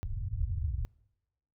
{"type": "low-pass noise", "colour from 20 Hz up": "white", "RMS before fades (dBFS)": -33, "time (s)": [0.03, 0.85], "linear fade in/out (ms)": 0, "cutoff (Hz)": 110, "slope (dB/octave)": 48, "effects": ["noise-tail reverb RT60 1.0 s tail -26 dB re dry"]}